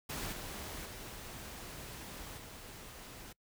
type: noise with level steps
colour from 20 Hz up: pink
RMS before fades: -40 / -44 / -47 / -50 dBFS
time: 0.09-3.33 s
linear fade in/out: 10 ms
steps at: 0.32 / 0.85 / 2.37 s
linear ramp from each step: 10 ms
effects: noise-tail reverb RT60 0.1 s tail -24 dB re dry